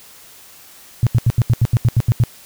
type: tone bursts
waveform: sine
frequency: 117.7 Hz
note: A#2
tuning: 17 cents sharp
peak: -9 dBFS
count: 11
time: 1.03-2.237 s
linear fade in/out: 0 ms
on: 37 ms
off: 80 ms
effects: white hiss -43 dBFS RMS until 2.45 s